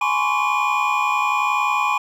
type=tone cluster; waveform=triangle; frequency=840 / 1005 / 1066 / 1137 / 2439 Hz; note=G#5 / B5 / C6 / C#6 / D#7; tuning=+19 / +30 / +32 / +44 / -35 cents; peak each=-22 dBFS; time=0.01-1.98 s; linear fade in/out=5 ms; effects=none